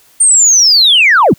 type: linear sweep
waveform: sine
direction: down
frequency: 8870 to 100 Hz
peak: -3 dBFS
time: 0.2-1.34 s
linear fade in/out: 10 ms
effects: tanh soft clip ceiling 0 dBFS + white hiss -47 dBFS RMS until 1.38 s